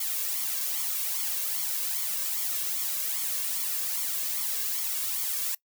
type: noise with flanger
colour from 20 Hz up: blue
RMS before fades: -30 dBFS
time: 0-5.55 s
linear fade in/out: 5 ms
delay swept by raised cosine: 0.9 to 1.85 ms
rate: 2.5 Hz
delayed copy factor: +0.65
effects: noise-tail reverb RT60 0.1 s tail -22 dB re dry